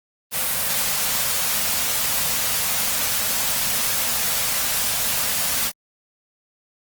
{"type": "band-stop noise", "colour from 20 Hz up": "white", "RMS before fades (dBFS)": -22, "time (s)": [0.31, 5.72], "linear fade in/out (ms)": 50, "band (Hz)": [270, 450], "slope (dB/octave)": 96, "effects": ["Opus 24 kbps"]}